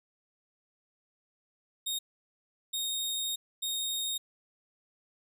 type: tone bursts at uneven times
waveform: sawtooth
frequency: 3712 Hz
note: A#7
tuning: 8 cents flat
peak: -28 dBFS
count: 3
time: 1.86-1.99 / 2.73-3.36 / 3.62-4.18 s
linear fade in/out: 10 ms
effects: none